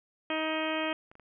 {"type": "harmonic tone", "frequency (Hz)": 314.8, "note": "D#4", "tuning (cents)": 20, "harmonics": [1, 2, 3, 4, 5, 6, 7, 8, 9, 10], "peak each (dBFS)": [-34, -34, -39, -39, -42, -40, -42, -38, -44, -40], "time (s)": [0.3, 0.93], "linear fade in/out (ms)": 2}
{"type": "clicks", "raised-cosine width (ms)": 0.5, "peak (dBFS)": -38, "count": 5, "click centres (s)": [0.836, 0.92, 1.115, 1.154, 1.197]}
{"effects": []}